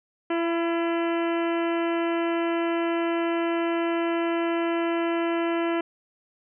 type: harmonic tone with a mistuned harmonic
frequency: 336.8 Hz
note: E4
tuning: 37 cents sharp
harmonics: 1 / 2 / 3 / 4 / 5 / 6 / 7 / 8 / 9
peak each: -24 / -30 / -34 / -36 / -38 / -40 / -41 / -42 / -43 dBFS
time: 0.3-5.81 s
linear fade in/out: 5 ms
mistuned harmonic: 3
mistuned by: -21 cents
effects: none